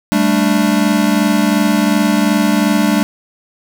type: chord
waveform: square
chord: G suspended second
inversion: none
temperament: equal with one note detuned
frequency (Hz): 197.25 / 220 / 293.7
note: G3 / A3 / D4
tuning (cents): +11 / 0 / 0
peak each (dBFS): -16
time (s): 0.12-3.03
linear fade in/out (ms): 0
effects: none